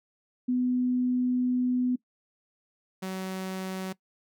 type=tone pair in turn; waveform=sine / sawtooth; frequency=250 / 188.32 Hz; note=B3 / F#3; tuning=+21 / +31 cents; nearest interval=perfect fourth; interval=490 cents; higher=first; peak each=-23 / -28 dBFS; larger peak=first; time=0.48-1.96 / 3.02-3.93 s; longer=first; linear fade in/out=10 ms; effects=noise-tail reverb RT60 0.1 s tail -20 dB re dry